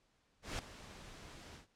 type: noise with ADSR envelope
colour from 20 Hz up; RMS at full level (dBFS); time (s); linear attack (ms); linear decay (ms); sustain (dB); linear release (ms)
pink; -38; 0.42-1.67; 170; 3; -15; 120
effects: pink hiss -75 dBFS RMS until 1.75 s + low-pass 7000 Hz 12 dB/octave